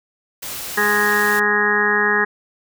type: noise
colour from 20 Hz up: white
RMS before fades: -29 dBFS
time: 0.42-1.4 s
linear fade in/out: 10 ms
type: harmonic tone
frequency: 207.7 Hz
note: G#3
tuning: in tune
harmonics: 1 / 2 / 4 / 5 / 6 / 7 / 8 / 9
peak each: -28 / -22 / -26 / -26 / -25 / -30 / -18 / -20 dBFS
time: 0.77-2.25 s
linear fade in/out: 10 ms
effects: none